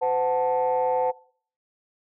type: chord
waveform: sine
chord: F# diminished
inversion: second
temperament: equal with one note detuned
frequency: 510.7 / 740 / 880 Hz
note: C5 / F#5 / A5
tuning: -42 / 0 / 0 cents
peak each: -23 / -26 / -24 dBFS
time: 0.01-1.12 s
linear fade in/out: 20 ms
effects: noise-tail reverb RT60 0.5 s tail -21 dB re dry + tanh soft clip ceiling -14 dBFS